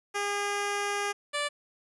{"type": "tone pair in turn", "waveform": "10% pulse", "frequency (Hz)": [406.6, 583.6], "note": ["G#4", "D5"], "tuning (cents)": [-37, -11], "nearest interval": "tritone", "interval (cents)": 626, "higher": "second", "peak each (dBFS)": -20, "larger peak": "neither", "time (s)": [[0.14, 1.13], [1.33, 1.49]], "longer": "first", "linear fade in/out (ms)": 20, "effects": ["resampled to 24000 Hz", "10-bit"]}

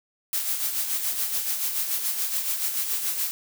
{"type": "noise with tremolo", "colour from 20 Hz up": "blue", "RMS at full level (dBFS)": -25, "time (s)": [0.33, 3.31], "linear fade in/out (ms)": 0, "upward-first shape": "sine", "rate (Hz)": 7, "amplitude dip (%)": 50, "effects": []}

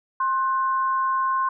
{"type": "tone pair together", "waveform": "sine", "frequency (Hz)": [1059.2, 1498], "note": ["C6", "F#6"], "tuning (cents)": [21, 21], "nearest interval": "tritone", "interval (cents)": 600, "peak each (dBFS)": [-20, -31], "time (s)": [0.2, 1.49], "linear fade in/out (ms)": 5, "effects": []}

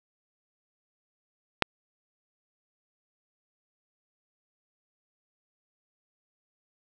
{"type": "click", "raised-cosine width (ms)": 0.3, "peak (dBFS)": -3, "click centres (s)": 1.623, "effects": []}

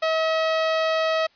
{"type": "tone", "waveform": "sawtooth", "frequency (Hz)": 641, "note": "E5", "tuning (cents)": -49, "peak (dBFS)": -16, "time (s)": [0.02, 1.27], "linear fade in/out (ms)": 10, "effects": ["white hiss -59 dBFS RMS until 1.35 s", "resampled to 11025 Hz"]}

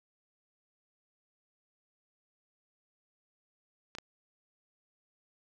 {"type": "clicks", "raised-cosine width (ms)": 0.2, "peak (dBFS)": -23, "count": 2, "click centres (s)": [3.951, 3.985], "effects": []}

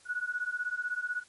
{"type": "beating tone pair", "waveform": "sine", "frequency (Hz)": [1459, 1475], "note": ["F#6", "F#6"], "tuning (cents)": [-25, -6], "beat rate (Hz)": 16, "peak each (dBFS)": [-34, -34], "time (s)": [0.05, 1.24], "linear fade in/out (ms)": 50, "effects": ["white hiss -60 dBFS RMS until 1.28 s", "MP3 48 kbps"]}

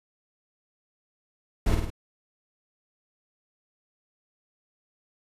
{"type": "noise with echo", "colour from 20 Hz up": "brown", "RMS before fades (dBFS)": -22, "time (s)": [1.66, 1.75], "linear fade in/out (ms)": 5, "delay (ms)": 51, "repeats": 3, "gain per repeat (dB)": -4, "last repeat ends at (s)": 1.903, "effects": ["resampled to 32000 Hz"]}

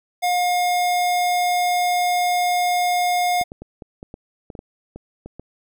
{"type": "tone", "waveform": "square", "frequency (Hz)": 714, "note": "F5", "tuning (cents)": 38, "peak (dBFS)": -18, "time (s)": [0.22, 3.44], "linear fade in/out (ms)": 20}
{"type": "clicks", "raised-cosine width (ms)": 2, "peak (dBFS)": -22, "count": 12, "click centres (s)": [3.413, 3.519, 3.62, 3.822, 4.029, 4.141, 4.502, 4.552, 4.591, 4.96, 5.26, 5.396]}
{"effects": []}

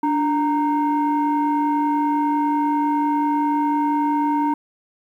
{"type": "tone pair together", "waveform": "sine", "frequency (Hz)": [292.6, 927.9], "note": ["D4", "A#5"], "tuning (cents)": [-6, -8], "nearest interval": "octave + minor sixth", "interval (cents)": 1998, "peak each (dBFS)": -18, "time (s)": [0.03, 4.54], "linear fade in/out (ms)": 5, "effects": ["tanh soft clip ceiling -13 dBFS", "9-bit"]}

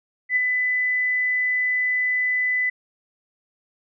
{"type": "tone with ADSR envelope", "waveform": "sine", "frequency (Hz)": 2000, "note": "B6", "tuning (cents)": 21, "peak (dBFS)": -15, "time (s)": [0.29, 2.7], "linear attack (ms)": 72, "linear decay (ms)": 17, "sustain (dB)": -4, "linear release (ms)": 9, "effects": []}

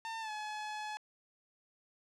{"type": "tone with pitch glide", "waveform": "sawtooth", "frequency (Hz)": [901, 850.4], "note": ["A5", "G#5"], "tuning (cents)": [41, 41], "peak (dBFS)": -35, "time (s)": [0.05, 0.97], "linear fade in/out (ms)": 0, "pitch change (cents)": -100, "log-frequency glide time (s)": [0.2, 0.31], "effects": ["low-pass 6000 Hz 12 dB/octave"]}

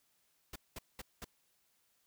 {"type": "noise bursts", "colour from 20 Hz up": "pink", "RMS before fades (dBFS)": -45, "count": 4, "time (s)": [0.53, 1.246], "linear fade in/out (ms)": 5, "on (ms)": 29, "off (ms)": 200, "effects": ["white hiss -75 dBFS RMS until 2.06 s"]}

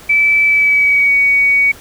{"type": "tone with pitch glide", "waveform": "sine", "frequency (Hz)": [2312, 2250], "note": ["D7", "C#7"], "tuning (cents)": [-28, 25], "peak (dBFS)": -8, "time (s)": [0.09, 1.72], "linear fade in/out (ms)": 10, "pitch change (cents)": -47, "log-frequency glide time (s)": [0.45, 1.12], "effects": ["pink hiss -38 dBFS RMS until 1.8 s"]}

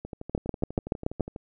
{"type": "two click trains", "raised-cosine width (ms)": 2, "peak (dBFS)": [-23, -11], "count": [17, 7], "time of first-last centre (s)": [[0.05, 1.361], [0.35, 1.207]], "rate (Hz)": [12.2, 7], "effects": []}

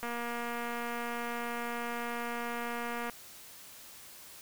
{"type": "click train", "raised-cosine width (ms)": 0.5, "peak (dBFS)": -23, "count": 728, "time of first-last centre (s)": [0.03, 3.098], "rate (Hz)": 237, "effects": ["white hiss -51 dBFS RMS until 4.41 s"]}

